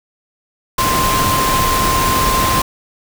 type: tone in noise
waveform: sine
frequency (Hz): 1046.5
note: C6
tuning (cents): 0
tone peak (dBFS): -15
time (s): 0.78-2.62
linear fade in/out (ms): 5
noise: pink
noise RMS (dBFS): -17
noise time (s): 0.78-2.62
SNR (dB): -1
effects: none